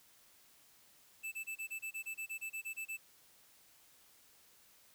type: tone bursts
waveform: square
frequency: 2637 Hz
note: E7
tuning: in tune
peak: -40 dBFS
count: 15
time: 1.23-2.973 s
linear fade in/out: 20 ms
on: 91 ms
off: 27 ms
effects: white hiss -65 dBFS RMS until 4.94 s